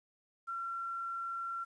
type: tone with quantisation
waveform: sine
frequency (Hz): 1363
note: F6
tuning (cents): -43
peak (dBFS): -36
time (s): 0.47-1.65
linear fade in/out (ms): 20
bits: 11
effects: resampled to 24000 Hz